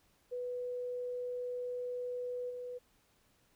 sine tone with level steps, 493.9 Hz, B4, in tune, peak -36 / -40 dBFS, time 0.31-2.79 s, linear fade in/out 20 ms, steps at 2.49 s, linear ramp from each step 20 ms, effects pink hiss -71 dBFS RMS until 3.55 s

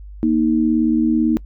sine tone pair together, 234.3 / 312.4 Hz, A#3 / D#4, +9 / +7 cents, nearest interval perfect fourth, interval 498 cents, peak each -16 dBFS, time 0.23-1.37 s, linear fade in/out 0 ms, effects noise-tail reverb RT60 0.1 s tail -24 dB re dry + added 50 Hz sine -33 dBFS peak until 1.45 s

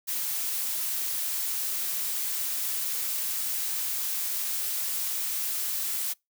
blue noise, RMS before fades -30 dBFS, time 0.07-6.14 s, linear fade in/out 20 ms, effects noise-tail reverb RT60 0.2 s tail -26 dB re dry

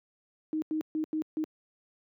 sine tone bursts at uneven times, 312.2 Hz, D#4, 6 cents sharp, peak -27 dBFS, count 5, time 0.53-0.62 / 0.71-0.81 / 0.95-1.04 / 1.13-1.22 / 1.37-1.44 s, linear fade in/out 0 ms, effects high-pass 200 Hz 12 dB/octave

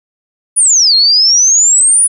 sine exponential two-way sweep, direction down then up, 9950 to 4186 to 9950 Hz, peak -5 dBFS, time 0.56-2.08 s, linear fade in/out 20 ms, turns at 0.95 s, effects none

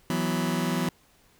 sawtooth chord, E suspended second, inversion none, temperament just, 164.81 / 185.42 / 247.2 Hz, E3 / F#3 / B3, 0 / +4 / +2 cents, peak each -25 dBFS, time 0.1-0.89 s, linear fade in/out 2 ms, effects pink hiss -61 dBFS RMS until 1.39 s

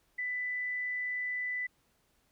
sine tone, 1991 Hz, B6, 14 cents sharp, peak -32 dBFS, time 0.18-1.67 s, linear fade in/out 10 ms, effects pink hiss -72 dBFS RMS until 2.31 s

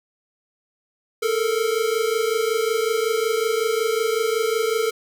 square tone pair together, 434.9 / 460.3 Hz, A4 / A#4, -20 / -22 cents, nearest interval minor second, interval 98 cents, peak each -23 dBFS, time 1.22-4.91 s, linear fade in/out 10 ms, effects none

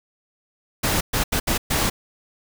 pink noise bursts at uneven times, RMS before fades -21 dBFS, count 5, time 0.83-1.01 / 1.13-1.24 / 1.32-1.4 / 1.47-1.58 / 1.7-1.9 s, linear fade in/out 10 ms, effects none

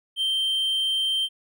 triangle tone, 3136 Hz, G7, in tune, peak -20 dBFS, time 0.16-1.29 s, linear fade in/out 50 ms, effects none

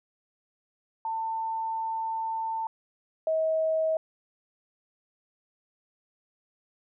sine tone pair in turn, 895 / 637.9 Hz, A5 / D#5, +29 / +43 cents, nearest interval tritone, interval 586 cents, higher first, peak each -28 / -23 dBFS, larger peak second, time 1.05-2.67 / 3.27-3.97 s, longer first, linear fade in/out 2 ms, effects none

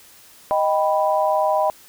sine chord, Eb augmented, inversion none, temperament equal, 622.3 / 784 / 987.8 Hz, Eb5 / G5 / B5, 0 / 0 / 0 cents, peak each -19 / -21 / -22 dBFS, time 0.51-1.7 s, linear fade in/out 0 ms, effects white hiss -48 dBFS RMS until 1.88 s

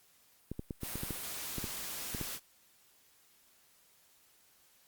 clicks, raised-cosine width 3 ms, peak -25 dBFS, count 11, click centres 0.516 / 0.594 / 0.708 / 0.833 / 0.956 / 1.034 / 1.107 / 1.583 / 1.642 / 2.148 / 2.213 s
white noise, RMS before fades -41 dBFS, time 0.8-2.4 s, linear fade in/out 50 ms
effects white hiss -66 dBFS RMS until 4.87 s + Opus 48 kbps

